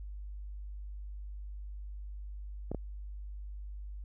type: clicks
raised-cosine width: 2 ms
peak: -22 dBFS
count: 2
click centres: 2.716 / 2.747 s
effects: added 50 Hz sine -40 dBFS peak until 4.04 s